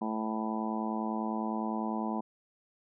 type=harmonic tone; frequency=109.9 Hz; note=A2; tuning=2 cents flat; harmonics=2 / 3 / 4 / 5 / 6 / 7 / 8 / 9; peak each=-33 / -39 / -45 / -46 / -43 / -40 / -41 / -40 dBFS; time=0.01-2.21 s; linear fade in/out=10 ms; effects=none